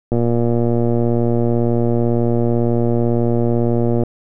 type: click train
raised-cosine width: 2 ms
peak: -5 dBFS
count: 463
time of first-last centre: 0.12-4.035 s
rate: 118 Hz
effects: none